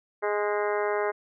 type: harmonic tone with a mistuned harmonic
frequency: 207.7 Hz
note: G#3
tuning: in tune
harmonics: 2 / 3 / 4 / 5 / 6 / 7 / 8 / 9 / 10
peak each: -27 / -31 / -33 / -35 / -37 / -38 / -39 / -40 / -41 dBFS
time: 0.22-1.12 s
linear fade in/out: 20 ms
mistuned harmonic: 8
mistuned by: -40 cents
effects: none